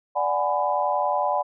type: chord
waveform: sine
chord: G# half-diminished seventh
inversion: second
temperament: equal with one note detuned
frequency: 587.3 / 740 / 830.6 / 999.8 Hz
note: D5 / F#5 / G#5 / B5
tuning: 0 / 0 / 0 / +21 cents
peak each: -26 dBFS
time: 0.15-1.43 s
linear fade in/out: 20 ms
effects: none